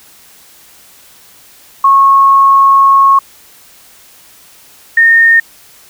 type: tone pair in turn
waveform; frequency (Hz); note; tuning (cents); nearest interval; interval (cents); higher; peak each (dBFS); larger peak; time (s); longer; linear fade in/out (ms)
sine; 1095 / 1832.5; C#6 / A#6; -22 / -30; major sixth; 892; second; -3; neither; 1.84-3.19 / 4.97-5.4; first; 5
effects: white hiss -41 dBFS RMS until 5.89 s